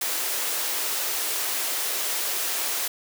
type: high-pass noise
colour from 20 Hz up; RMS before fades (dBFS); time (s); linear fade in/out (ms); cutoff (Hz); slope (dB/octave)
white; -27; 0.01-2.88; 5; 330; 24
effects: none